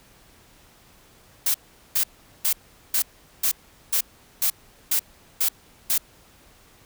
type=noise bursts; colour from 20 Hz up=blue; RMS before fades=-21 dBFS; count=10; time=1.46-5.98 s; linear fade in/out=5 ms; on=83 ms; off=410 ms; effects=pink hiss -54 dBFS RMS until 6.85 s